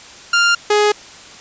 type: tone pair in turn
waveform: sawtooth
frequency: 1396.9 / 417.8 Hz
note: F6 / G#4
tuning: 0 / +10 cents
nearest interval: octave + major sixth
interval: 2090 cents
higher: first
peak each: -7 dBFS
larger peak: neither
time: 0.33-0.55 / 0.7-0.92 s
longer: neither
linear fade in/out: 5 ms
effects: white hiss -38 dBFS RMS until 1.4 s + resampled to 16000 Hz